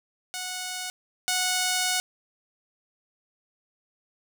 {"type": "tone pair in turn", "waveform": "5% pulse", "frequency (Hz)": [735, 735], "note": ["F#5", "F#5"], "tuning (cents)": [-12, -12], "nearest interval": "unison", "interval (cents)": 0, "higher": "neither", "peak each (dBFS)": [-20, -12], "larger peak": "second", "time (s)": [[0.34, 0.9], [1.28, 2]], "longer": "second", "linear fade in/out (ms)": 0, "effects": []}